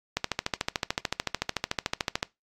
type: click train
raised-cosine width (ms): 0.2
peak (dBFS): -8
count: 29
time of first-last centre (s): 0.17-2.229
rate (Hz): 13.6
effects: noise-tail reverb RT60 0.2 s tail -22 dB re dry + AAC 48 kbps